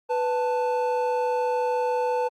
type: tone pair together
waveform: triangle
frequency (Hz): 495.6 / 883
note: B4 / A5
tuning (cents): +6 / +6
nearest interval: minor seventh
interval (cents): 1000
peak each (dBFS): -22 / -24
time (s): 0.09-2.29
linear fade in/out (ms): 20
effects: Opus 48 kbps